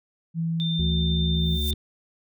sine tone with pitch glide, 164.81 to 163.86 Hz, E3 to E3, 0 to -10 cents, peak -23 dBFS, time 0.34-1.59 s, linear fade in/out 50 ms, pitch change -10 cents, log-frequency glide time 1.11-1.37 s
sine tone, 3589 Hz, A7, 34 cents sharp, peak -28 dBFS, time 0.6-1.73 s, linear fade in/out 0 ms
harmonic tone, 73.42 Hz, D2, in tune, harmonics 1 / 3 / 5, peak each -24 / -34 / -38 dBFS, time 0.79-1.74 s, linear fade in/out 5 ms
violet noise with exponential growth, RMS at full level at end -30 dBFS, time 1.32-1.71 s, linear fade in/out 5 ms, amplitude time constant 83 ms
effects none

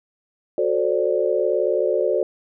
sine chord, D dominant seventh, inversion first, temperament just, 367.1 / 440.5 / 528.6 / 587.3 Hz, F#4 / A4 / C5 / D5, -14 / +2 / +18 / 0 cents, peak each -23 dBFS, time 0.58-2.23 s, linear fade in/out 2 ms, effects none

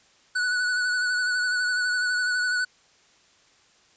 square tone with vibrato, 1480 Hz, F#6, in tune, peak -23 dBFS, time 0.35-2.65 s, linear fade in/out 10 ms, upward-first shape sine, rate 12 Hz, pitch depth 28 cents each way, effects white hiss -59 dBFS RMS until 3.96 s + resampled to 16000 Hz

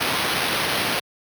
white noise with sample-and-hold, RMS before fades -23 dBFS, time 0-1 s, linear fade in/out 10 ms, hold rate 7350 Hz, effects high-pass 100 Hz 12 dB/octave

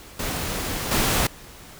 pink noise with level steps, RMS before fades -28 / -21 dBFS, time 0.19-1.27 s, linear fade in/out 5 ms, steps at 0.91 s, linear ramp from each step 5 ms, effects pink hiss -44 dBFS RMS until 1.79 s

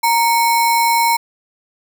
sine tone with sample-and-hold, 930 Hz, A#5, 4 cents flat, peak -11 dBFS, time 0.03-1.17 s, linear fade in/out 10 ms, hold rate 3150 Hz, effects none

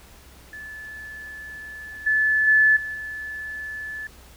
sine tone with level steps, 1734 Hz, A6, 26 cents flat, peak -35 / -17 / -13 / -28 / -30 dBFS, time 0.53-4.07 s, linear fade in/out 2 ms, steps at 2.06 / 2.47 / 2.76 / 2.94 s, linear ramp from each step 10 ms, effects added 65 Hz sine -50 dBFS peak until 4.36 s + pink hiss -50 dBFS RMS until 4.36 s

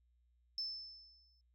sine tone with exponential decay, 5274 Hz, E8, in tune, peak -35 dBFS, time 0.58-1.41 s, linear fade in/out 1 ms, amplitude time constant 180 ms, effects tanh soft clip ceiling -31 dBFS + added 60 Hz sine -70 dBFS peak until 1.54 s

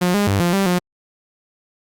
sawtooth tone with pitch steps, 178.8 / 204 / 99 / 174.1 / 196 / 178.5 Hz, F3 / G#3 / G2 / F3 / G3 / F3, +41 / -31 / +18 / -5 / 0 / +38 cents, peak -11 dBFS, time 0.01-0.79 s, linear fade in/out 10 ms, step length 130 ms, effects Opus 48 kbps

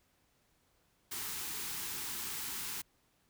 white band-stop noise, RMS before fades -40 dBFS, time 1.11-2.82 s, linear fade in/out 10 ms, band 470 to 770 Hz, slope 96 dB/octave, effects pink hiss -73 dBFS RMS until 3.29 s

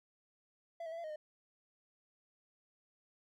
triangle tone with pitch steps, 673 / 644 / 664 / 680 / 622 / 609 Hz, E5 / E5 / E5 / F5 / D#5 / D#5, +36 / -41 / +12 / -46 / -1 / -37 cents, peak -39 dBFS, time 0.8-1.16 s, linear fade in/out 5 ms, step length 60 ms, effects none

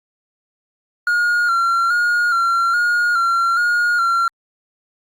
triangle tone with vibrato, 1400 Hz, F6, 4 cents sharp, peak -12 dBFS, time 1.07-4.28 s, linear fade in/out 2 ms, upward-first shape square, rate 1.2 Hz, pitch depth 38 cents each way, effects Opus 48 kbps

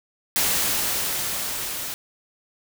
white noise with level ramp, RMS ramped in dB -21 to -31 dBFS, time 0.36-1.94 s, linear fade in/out 0 ms, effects none

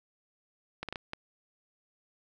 clicks, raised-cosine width 0.3 ms, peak -20 dBFS, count 5, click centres 0.83 / 0.887 / 0.926 / 0.958 / 1.134 s, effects none

